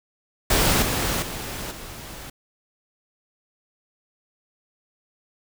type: noise with level steps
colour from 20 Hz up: pink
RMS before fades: -19 / -24 / -32 / -38 dBFS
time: 0.5-2.3 s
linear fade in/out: 5 ms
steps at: 0.82 / 1.22 / 1.71 s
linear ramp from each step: 5 ms
effects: none